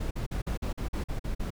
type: noise bursts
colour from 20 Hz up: brown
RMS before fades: -31 dBFS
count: 10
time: 0-1.505 s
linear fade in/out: 10 ms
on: 110 ms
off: 45 ms
effects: none